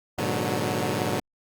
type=chord; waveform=10% pulse; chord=G# half-diminished seventh; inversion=none; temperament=equal with one note detuned; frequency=103.83 / 120.58 / 146.83 / 185 Hz; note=G#2 / B2 / D3 / F#3; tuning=0 / -41 / 0 / 0 cents; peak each=-22 dBFS; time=0.18-1.2 s; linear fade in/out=5 ms; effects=Opus 48 kbps